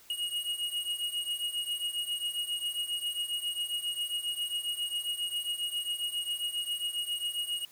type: beating tone pair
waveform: square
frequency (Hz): 2876 / 2883.4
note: F#7 / F#7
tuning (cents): -50 / -45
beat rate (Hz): 7.4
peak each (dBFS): -37 / -34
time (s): 0.1-7.65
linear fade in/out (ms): 2
effects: white hiss -57 dBFS RMS until 7.71 s